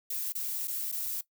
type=noise with dropouts; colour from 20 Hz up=violet; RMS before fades=-34 dBFS; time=0.1-1.21 s; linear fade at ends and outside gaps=5 ms; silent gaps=0.323-0.351 / 0.674-0.679 / 0.917-0.923 s; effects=noise-tail reverb RT60 0.1 s tail -17 dB re dry